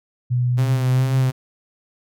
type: tone with pitch glide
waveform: sine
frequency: 123.47 to 128.56 Hz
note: B2 to C3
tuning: 0 to -30 cents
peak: -16 dBFS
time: 0.3-1.31 s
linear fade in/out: 20 ms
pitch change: +70 cents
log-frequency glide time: 0.51-1.11 s
type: tone with vibrato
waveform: sawtooth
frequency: 131.4 Hz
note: C3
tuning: 8 cents sharp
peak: -20 dBFS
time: 0.57-1.32 s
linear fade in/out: 20 ms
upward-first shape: sine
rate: 2.3 Hz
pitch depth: 37 cents each way
effects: none